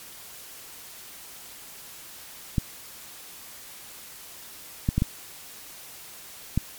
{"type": "clicks", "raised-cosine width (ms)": 5, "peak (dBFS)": -9, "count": 5, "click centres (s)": [2.582, 4.889, 4.98, 5.021, 6.576], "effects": ["white hiss -44 dBFS RMS until 6.78 s", "MP3 96 kbps"]}